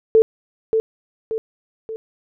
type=tone with echo; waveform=sine; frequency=443.9 Hz; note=A4; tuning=15 cents sharp; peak=-8 dBFS; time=0.15-0.22 s; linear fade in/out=0 ms; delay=580 ms; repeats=3; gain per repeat=-6 dB; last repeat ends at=1.96 s; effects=none